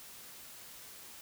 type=silence; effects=white hiss -51 dBFS RMS until 1.21 s